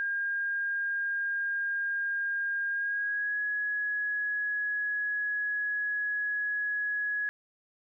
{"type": "tone with pitch glide", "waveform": "sine", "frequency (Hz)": [1613, 1678.6], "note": ["G6", "G#6"], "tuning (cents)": [49, 18], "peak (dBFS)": -28, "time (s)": [0, 7.29], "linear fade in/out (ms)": 0, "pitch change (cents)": 69, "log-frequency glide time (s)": [2.7, 3.41], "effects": []}